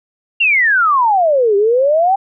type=exponential two-way sweep; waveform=sine; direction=down then up; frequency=2831 to 392 to 801 Hz; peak=-9 dBFS; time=0.4-2.16 s; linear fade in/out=10 ms; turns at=1.56 s; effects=none